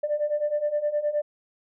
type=beating tone pair; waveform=sine; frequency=587.3 / 596.9 Hz; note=D5 / D5; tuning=0 / +28 cents; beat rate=9.6 Hz; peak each=-27 / -24 dBFS; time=0.03-1.22 s; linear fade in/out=10 ms; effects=tanh soft clip ceiling -17 dBFS